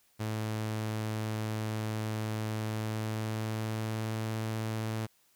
sawtooth tone with pitch glide, 108.9 to 110.55 Hz, A2 to A2, -17 to +9 cents, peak -28 dBFS, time 0.19-5.07 s, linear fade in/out 20 ms, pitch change +26 cents, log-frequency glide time 2.56-4.37 s, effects white hiss -68 dBFS RMS until 5.35 s

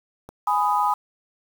click, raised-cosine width 1 ms, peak -25 dBFS, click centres 0.29 s
sine chord, G# minor, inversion none, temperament just, 830.6 / 996.7 / 1245.9 Hz, G#5 / B5 / D#6, 0 / +16 / +2 cents, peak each -22 / -22 / -24 dBFS, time 0.47-0.94 s, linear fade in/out 5 ms
effects 7-bit

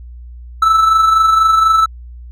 triangle tone with amplitude modulation, 1315 Hz, E6, 5 cents flat, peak -4 dBFS, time 0.62-1.86 s, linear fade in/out 5 ms, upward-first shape sine, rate 24.1 Hz, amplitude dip 45%, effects added 60 Hz sine -30 dBFS peak until 2.31 s

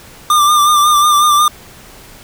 square tone with vibrato, 1193 Hz, D6, 27 cents sharp, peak -8 dBFS, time 0.3-1.48 s, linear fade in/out 2 ms, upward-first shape sine, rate 5.5 Hz, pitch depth 38 cents each way, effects pink hiss -38 dBFS RMS until 2.23 s

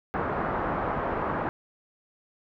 white low-pass noise, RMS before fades -29 dBFS, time 0.14-1.49 s, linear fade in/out 0 ms, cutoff 1300 Hz, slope 24 dB/octave, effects none

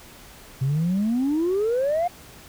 sine exponential sweep, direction up, 128 to 724 Hz, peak -18 dBFS, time 0.61-2.08 s, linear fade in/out 10 ms, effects tanh soft clip ceiling -17 dBFS + pink hiss -46 dBFS RMS until 2.48 s

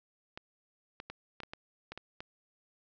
clicks, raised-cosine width 0.3 ms, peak -26 dBFS, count 9, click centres 0.375 / 1.001 / 1.1 / 1.403 / 1.434 / 1.535 / 1.92 / 1.976 / 2.205 s, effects resampled to 16000 Hz + 10-bit

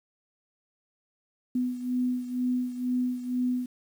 sine beating tone pair, 249.2 / 251.3 Hz, B3 / B3, +16 / +30 cents, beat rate 2.1 Hz, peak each -27 / -32 dBFS, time 1.55-3.66 s, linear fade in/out 5 ms, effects 9-bit

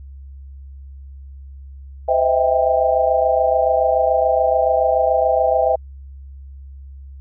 sine tone cluster, 513 / 635 / 662 / 791 Hz, C5 / D#5 / E5 / G5, -34 / +35 / +7 / +15 cents, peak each -19 dBFS, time 2.08-5.76 s, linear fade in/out 10 ms, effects added 68 Hz sine -34 dBFS peak until 7.2 s

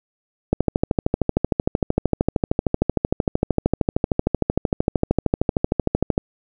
click train, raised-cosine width 2 ms, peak -3 dBFS, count 75, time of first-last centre 0.53-6.179 s, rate 13.1 Hz, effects none

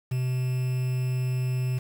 triangle tone with quantisation, 127.3 Hz, C3, 47 cents flat, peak -22 dBFS, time 0.11-1.79 s, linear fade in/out 10 ms, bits 7, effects none

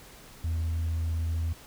sine tone, 82 Hz, E2, 9 cents flat, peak -24 dBFS, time 0.44-1.53 s, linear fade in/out 5 ms, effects tanh soft clip ceiling -25 dBFS + pink hiss -50 dBFS RMS until 1.66 s

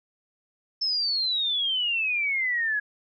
sine exponential sweep, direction down, 5310 to 1661.2 Hz, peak -23 dBFS, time 0.81-2.8 s, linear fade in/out 10 ms, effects none

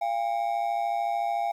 triangle ring-modulated tone, 748 Hz, F#5, 19 cents sharp, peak -20 dBFS, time 0.01-1.52 s, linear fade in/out 10 ms, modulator 56.8 Hz, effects 10-bit

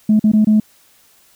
sine tone with dropouts, 214.3 Hz, A3, 45 cents flat, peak -7 dBFS, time 0.09-0.6 s, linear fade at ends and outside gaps 5 ms, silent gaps 0.195-0.24 / 0.318-0.334 / 0.447-0.47 s, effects tanh soft clip ceiling -5 dBFS + white hiss -52 dBFS RMS until 1.35 s

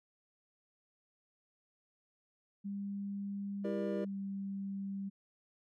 sine tone with pitch glide, 200 to 196.56 Hz, G3 to G3, +35 to +5 cents, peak -37 dBFS, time 2.64-5.1 s, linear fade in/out 20 ms, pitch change -30 cents, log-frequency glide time 3.72-4.17 s
triangle chord, E half-diminished seventh, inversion none, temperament just, 329.6 / 395.6 / 474.7 / 593.3 Hz, E4 / G4 / Bb4 / D5, 0 / +16 / +31 / +18 cents, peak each -39 dBFS, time 3.64-4.05 s, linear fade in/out 10 ms
effects none

